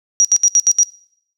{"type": "tone bursts", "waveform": "sine", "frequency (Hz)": 5750, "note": "F8", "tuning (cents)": 50, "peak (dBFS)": -7, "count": 6, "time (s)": [0.2, 0.832], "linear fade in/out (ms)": 0, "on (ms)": 47, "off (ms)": 70, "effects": ["noise-tail reverb RT60 0.7 s tail -24 dB re dry"]}